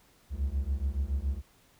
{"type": "beating tone pair", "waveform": "triangle", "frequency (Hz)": [65.3, 72.4], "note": ["C2", "D2"], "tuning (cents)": [-3, -24], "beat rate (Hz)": 7.1, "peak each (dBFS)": -29, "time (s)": [0.3, 1.42], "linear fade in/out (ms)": 50, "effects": ["pink hiss -63 dBFS RMS until 1.79 s"]}